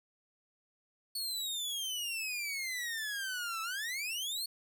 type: exponential two-way sweep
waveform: sawtooth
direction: down then up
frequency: 4435 to 1300 to 4435 Hz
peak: -32 dBFS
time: 1.15-4.46 s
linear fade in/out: 5 ms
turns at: 3.62 s
effects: none